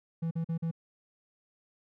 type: tone bursts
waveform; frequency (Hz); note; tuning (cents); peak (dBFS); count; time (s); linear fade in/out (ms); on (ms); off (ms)
triangle; 164.81; E3; 0; -27; 4; 0.22-0.713; 10; 91; 43
effects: none